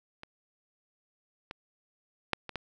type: clicks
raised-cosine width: 0.3 ms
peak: -27 / -23 / -10 / -23 / -18 dBFS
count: 5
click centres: 0.234 / 1.511 / 2.333 / 2.493 / 2.557 s
effects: none